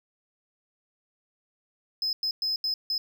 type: tone bursts at uneven times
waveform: triangle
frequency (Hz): 5100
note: D#8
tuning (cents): +42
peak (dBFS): -24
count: 5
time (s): 2.02-2.13 / 2.23-2.31 / 2.42-2.56 / 2.64-2.74 / 2.9-2.98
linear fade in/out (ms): 2
effects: none